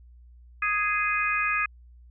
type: harmonic tone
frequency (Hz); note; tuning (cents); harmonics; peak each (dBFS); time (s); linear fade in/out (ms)
415.3; G#4; 0; 3 / 4 / 5 / 6; -28 / -29 / -31 / -27; 0.62-1.66; 5
effects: added 60 Hz sine -48 dBFS peak until 2.1 s